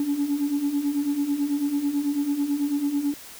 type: beating tone pair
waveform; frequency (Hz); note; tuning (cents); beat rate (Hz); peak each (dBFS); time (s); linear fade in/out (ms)
sine; 280.3 / 289.4; C#4 / D4; +19 / -25; 9.1; -27 / -22; 0-3.14; 2
effects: tanh soft clip ceiling -17 dBFS + white hiss -43 dBFS RMS until 3.39 s